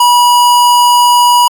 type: tone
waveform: square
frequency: 971 Hz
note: B5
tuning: 30 cents flat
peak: -5 dBFS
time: 0-1.48 s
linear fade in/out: 5 ms
effects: AAC 64 kbps